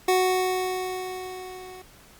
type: tone with level ramp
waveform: 25% pulse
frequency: 370 Hz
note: F#4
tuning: in tune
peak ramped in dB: -14 to -37 dBFS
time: 0.08-1.82 s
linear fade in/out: 5 ms
effects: pink hiss -52 dBFS RMS until 2.19 s + Opus 48 kbps